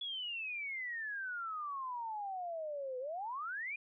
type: exponential two-way sweep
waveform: sine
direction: down then up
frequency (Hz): 3419 to 496.9 to 2479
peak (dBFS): -38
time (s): 0.01-3.76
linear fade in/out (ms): 5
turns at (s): 2.99
effects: none